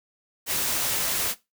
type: noise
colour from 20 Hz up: white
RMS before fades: -26 dBFS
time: 0.46-1.35 s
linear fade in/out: 50 ms
effects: noise-tail reverb RT60 0.2 s tail -17 dB re dry